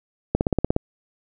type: click train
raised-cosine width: 2 ms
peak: -5 dBFS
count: 8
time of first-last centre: 0.35-0.764 s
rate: 16.9 Hz
effects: none